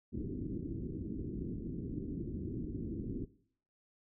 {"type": "low-pass noise", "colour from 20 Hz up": "white", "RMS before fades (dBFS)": -40, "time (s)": [0.12, 3.26], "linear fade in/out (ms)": 20, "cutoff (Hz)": 360, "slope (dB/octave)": 48, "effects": ["noise-tail reverb RT60 0.6 s tail -20 dB re dry"]}